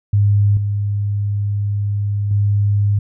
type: tone with level steps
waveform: sine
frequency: 102.1 Hz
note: G#2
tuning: 29 cents flat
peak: -10 / -16 / -12 dBFS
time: 0.13-2.99 s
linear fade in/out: 5 ms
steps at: 0.57 / 2.31 s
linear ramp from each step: 2 ms
effects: none